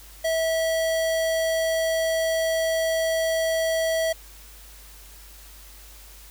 square tone, 650 Hz, E5, 24 cents flat, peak -22 dBFS, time 0.24-4.13 s, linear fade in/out 10 ms, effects added 50 Hz sine -46 dBFS peak until 6.3 s + white hiss -48 dBFS RMS until 6.3 s

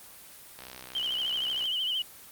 click train, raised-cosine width 0.2 ms, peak -25 dBFS, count 69, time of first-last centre 0.59-1.656 s, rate 63.8 Hz
sine tone with vibrato, 3038 Hz, F#7, 45 cents sharp, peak -27 dBFS, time 0.95-2.02 s, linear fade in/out 2 ms, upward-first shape triangle, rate 13 Hz, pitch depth 100 cents each way
effects white hiss -49 dBFS RMS until 2.31 s + Opus 24 kbps

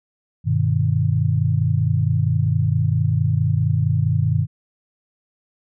sine chord, G augmented, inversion none, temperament just, 98 / 122.5 / 153.12 Hz, G2 / B2 / D#3, 0 / -14 / -27 cents, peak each -20 dBFS, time 0.44-4.47 s, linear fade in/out 50 ms, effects none

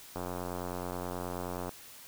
click train, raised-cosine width 1 ms, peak -23 dBFS, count 138, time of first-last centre 0.16-1.692 s, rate 89.4 Hz, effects white hiss -51 dBFS RMS until 2.07 s

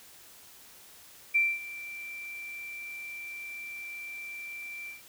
sine tone with ADSR envelope, 2349 Hz, D7, in tune, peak -20 dBFS, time 1.34-5.02 s, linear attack 17 ms, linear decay 230 ms, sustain -18 dB, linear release 140 ms, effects white hiss -53 dBFS RMS until 5.08 s

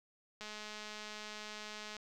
click train, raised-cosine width 0.2 ms, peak -29 dBFS, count 331, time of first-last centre 0.41-1.967 s, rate 212 Hz, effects 11-bit

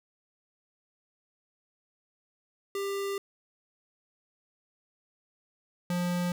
square tone pair in turn, 396.7 / 176.71 Hz, G4 / F3, +21 / +21 cents, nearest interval octave + major second, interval 1400 cents, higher first, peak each -31 / -28 dBFS, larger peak second, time 2.75-3.18 / 5.9-6.32 s, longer first, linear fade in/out 2 ms, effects none

